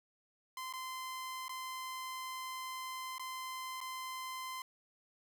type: tone with dropouts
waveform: sawtooth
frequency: 1035 Hz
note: C6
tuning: 19 cents flat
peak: -37 dBFS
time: 0.57-4.62 s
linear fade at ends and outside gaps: 2 ms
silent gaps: 0.727-0.736 / 1.482-1.493 / 3.182-3.195 / 3.805-3.812 s
effects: none